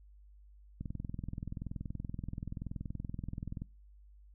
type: click train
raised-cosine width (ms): 5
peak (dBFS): -27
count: 60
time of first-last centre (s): 0.81-3.62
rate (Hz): 21
effects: noise-tail reverb RT60 0.3 s tail -22 dB re dry + added 50 Hz sine -55 dBFS peak until 4.34 s